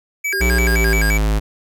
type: tone with vibrato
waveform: square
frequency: 1927 Hz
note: B6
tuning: 43 cents flat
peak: -19 dBFS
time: 0.24-1.18 s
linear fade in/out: 10 ms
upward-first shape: square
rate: 5.8 Hz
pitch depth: 300 cents each way
type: tone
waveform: sine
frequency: 387.3 Hz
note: G4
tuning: 21 cents flat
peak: -24 dBFS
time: 0.33-0.99 s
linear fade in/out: 5 ms
type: tone with pitch glide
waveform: square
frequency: 60.5 to 52.67 Hz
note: B1 to G#1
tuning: -35 to +25 cents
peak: -15 dBFS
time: 0.4-1.4 s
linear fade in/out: 20 ms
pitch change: -240 cents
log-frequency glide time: 0.54-1.07 s
effects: none